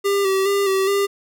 square tone with vibrato, 392 Hz, G4, in tune, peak -17 dBFS, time 0.04-1.07 s, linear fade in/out 20 ms, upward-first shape square, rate 2.4 Hz, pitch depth 33 cents each way, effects none

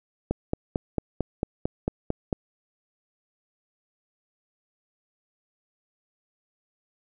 click train, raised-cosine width 2 ms, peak -11 dBFS, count 10, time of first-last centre 0.31-2.328 s, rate 4.46 Hz, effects none

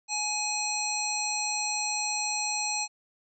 harmonic tone, 841 Hz, G#5, 22 cents sharp, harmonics 1 / 3 / 5 / 7 / 9, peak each -34 / -34 / -34 / -34 / -34 dBFS, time 0.08-2.88 s, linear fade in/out 50 ms, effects none

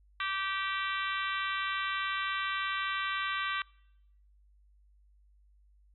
harmonic tone, 388.3 Hz, G4, 16 cents flat, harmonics 3 / 4 / 5 / 6 / 7 / 8 / 9 / 10, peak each -35 / -37 / -39 / -41 / -42 / -43 / -44 / -45 dBFS, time 0.2-3.62 s, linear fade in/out 2 ms, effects noise-tail reverb RT60 0.9 s tail -26 dB re dry + added 50 Hz sine -60 dBFS peak until 5.94 s

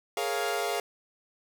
sawtooth chord, Bb minor seventh, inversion third, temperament equal, 415.3 / 466.2 / 554.4 / 698.5 Hz, Ab4 / Bb4 / Db5 / F5, 0 / 0 / 0 / 0 cents, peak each -29 / -31 / -32 / -28 dBFS, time 0.17-0.8 s, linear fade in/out 2 ms, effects none

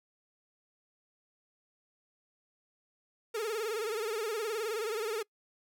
45% pulse tone with vibrato, 439.3 Hz, A4, 3 cents flat, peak -32 dBFS, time 3.34-5.23 s, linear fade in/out 10 ms, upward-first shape sine, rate 19 Hz, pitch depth 110 cents each way, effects noise-tail reverb RT60 0.1 s tail -25 dB re dry

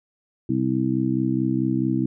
harmonic tone, 64.6 Hz, C2, 21 cents flat, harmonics 2 / 3 / 4 / 5, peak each -26 / -27 / -24 / -24 dBFS, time 0.49-2.06 s, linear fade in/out 5 ms, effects none

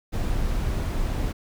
brown noise, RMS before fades -25 dBFS, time 0.12-1.33 s, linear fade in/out 20 ms, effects none

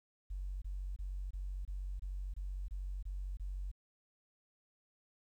sine tone bursts, 46.97 Hz, F#1, 27 cents sharp, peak -37 dBFS, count 10, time 0.3-3.716 s, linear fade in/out 10 ms, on 320 ms, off 24 ms, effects tanh soft clip ceiling -33 dBFS + 12-bit

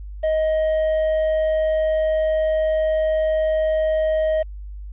triangle tone with quantisation, 628 Hz, D#5, 16 cents sharp, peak -15 dBFS, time 0.23-4.43 s, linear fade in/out 10 ms, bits 7, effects added 50 Hz sine -31 dBFS peak until 4.92 s + resampled to 8000 Hz

